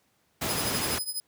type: noise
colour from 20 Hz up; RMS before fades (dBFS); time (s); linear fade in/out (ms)
pink; -29; 0.41-0.99; 10
type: tone with tremolo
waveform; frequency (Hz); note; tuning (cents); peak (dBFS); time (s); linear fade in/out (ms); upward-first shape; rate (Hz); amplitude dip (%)
10% pulse; 5030; D#8; +18; -22; 0.49-1.2; 0; triangle; 12; 90
effects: pink hiss -69 dBFS RMS until 1.27 s + high-pass 100 Hz 12 dB/octave